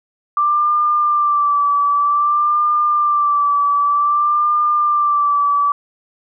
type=tone with vibrato; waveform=sine; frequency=1176 Hz; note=D6; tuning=2 cents sharp; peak=-12 dBFS; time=0.37-5.72 s; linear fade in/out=2 ms; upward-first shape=sine; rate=0.53 Hz; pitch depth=38 cents each way; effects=none